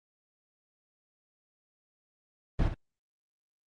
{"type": "noise with echo", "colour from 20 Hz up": "brown", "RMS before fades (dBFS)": -26, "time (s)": [2.59, 2.68], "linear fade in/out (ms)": 2, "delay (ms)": 62, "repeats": 1, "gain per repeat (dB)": -8, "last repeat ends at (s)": 2.742, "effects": ["low-pass 4000 Hz 12 dB/octave", "Opus 24 kbps"]}